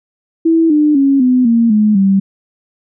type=tone with pitch steps; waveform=sine; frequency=327.4 / 300.2 / 275.3 / 252.5 / 231.5 / 212.3 / 194.67 Hz; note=E4 / D4 / C#4 / B3 / A#3 / G#3 / G3; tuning=-12 / +38 / -12 / +39 / -12 / +38 / -12 cents; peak=-7 dBFS; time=0.45-2.2 s; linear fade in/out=10 ms; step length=250 ms; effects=none